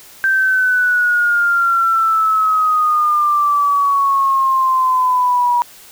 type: exponential sweep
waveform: sine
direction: down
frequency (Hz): 1568 to 961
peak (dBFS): -11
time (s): 0.24-5.62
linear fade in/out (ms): 0
effects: white hiss -41 dBFS RMS until 5.91 s